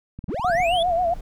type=click train; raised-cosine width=5 ms; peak=-22 dBFS; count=9; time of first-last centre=0.19-0.602 s; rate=19.4 Hz
type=linear sweep; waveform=triangle; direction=up; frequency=109.8 to 3520 Hz; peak=-23 dBFS; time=0.28-0.83 s; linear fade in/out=5 ms
type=tone with vibrato; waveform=sine; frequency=698.5 Hz; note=F5; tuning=in tune; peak=-18 dBFS; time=0.44-1.14 s; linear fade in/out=5 ms; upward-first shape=sine; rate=7.4 Hz; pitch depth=89 cents each way
type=noise; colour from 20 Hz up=brown; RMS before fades=-37 dBFS; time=0.47-1.21 s; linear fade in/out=5 ms
effects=none